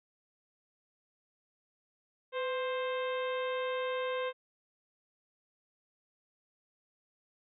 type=harmonic tone with a mistuned harmonic; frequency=525 Hz; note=C5; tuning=6 cents sharp; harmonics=1 / 2 / 3 / 4 / 5 / 6 / 7; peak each=-33 / -39 / -43 / -45 / -47 / -49 / -50 dBFS; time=2.32-4.33 s; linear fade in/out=50 ms; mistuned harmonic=1; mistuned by=-61 cents; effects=none